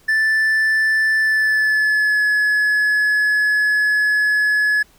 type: tone with pitch glide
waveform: triangle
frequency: 1760 to 1700 Hz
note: A6 to G#6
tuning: 0 to +40 cents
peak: -12 dBFS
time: 0.08-4.83 s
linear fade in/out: 10 ms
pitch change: -60 cents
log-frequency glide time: 1.2-2.24 s
effects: pink hiss -53 dBFS RMS until 4.98 s